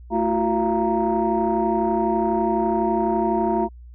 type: tone cluster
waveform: sine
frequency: 220.5 / 338.5 / 370.5 / 686 / 932 Hz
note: A3 / E4 / F#4 / F5 / A#5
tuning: +4 / +46 / +2 / -31 / -1 cents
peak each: -24 dBFS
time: 0.1-3.69 s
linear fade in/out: 50 ms
effects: tanh soft clip ceiling -10 dBFS + added 60 Hz sine -39 dBFS peak until 3.94 s